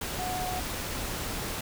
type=tone in noise; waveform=sine; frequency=732 Hz; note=F#5; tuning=19 cents flat; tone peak=-32 dBFS; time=0.19-0.6 s; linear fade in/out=5 ms; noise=pink; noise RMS=-34 dBFS; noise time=0.01-1.61 s; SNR=-1 dB; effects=none